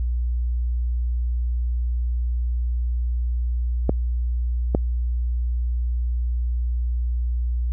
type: clicks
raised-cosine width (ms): 2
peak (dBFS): -5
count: 2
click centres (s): 3.894 / 4.749
effects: added 60 Hz sine -20 dBFS peak until 7.72 s